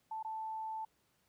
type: tone with dropouts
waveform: sine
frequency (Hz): 880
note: A5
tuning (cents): 0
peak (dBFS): -38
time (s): 0.11-0.85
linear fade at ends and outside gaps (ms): 5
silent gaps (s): 0.228-0.247
effects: pink hiss -75 dBFS RMS until 1.28 s + high-pass 60 Hz 12 dB/octave

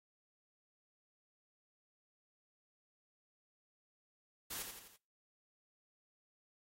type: noise with echo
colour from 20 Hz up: white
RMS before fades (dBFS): -43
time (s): 4.5-4.63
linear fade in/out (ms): 10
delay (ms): 84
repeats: 4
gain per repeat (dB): -5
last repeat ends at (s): 4.966
effects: noise-tail reverb RT60 0.4 s tail -25 dB re dry + AAC 48 kbps

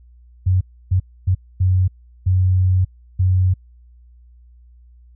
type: tone bursts at uneven times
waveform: sine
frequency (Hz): 92.5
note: F#2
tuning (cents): 0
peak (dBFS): -12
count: 6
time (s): 0.46-0.61 / 0.91-1 / 1.27-1.35 / 1.6-1.88 / 2.26-2.85 / 3.19-3.54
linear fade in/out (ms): 10
effects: added 60 Hz sine -44 dBFS peak until 5.15 s

